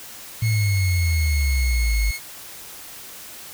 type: tone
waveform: sawtooth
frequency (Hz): 2172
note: C#7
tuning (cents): -36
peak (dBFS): -24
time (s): 0.41-2.2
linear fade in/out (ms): 50
type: exponential sweep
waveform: sine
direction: down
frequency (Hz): 114.5 to 50.3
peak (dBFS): -17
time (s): 0.42-2.11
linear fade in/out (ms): 5
effects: white hiss -39 dBFS RMS until 3.53 s